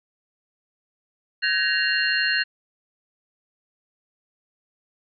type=tone cluster; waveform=sine; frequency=1533 / 1677 / 1866 / 2786 / 4239 Hz; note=G6 / G#6 / A#6 / F7 / C8; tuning=-39 / +16 / +1 / -5 / +22 cents; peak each=-26 dBFS; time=1.42-2.44 s; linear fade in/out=20 ms; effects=none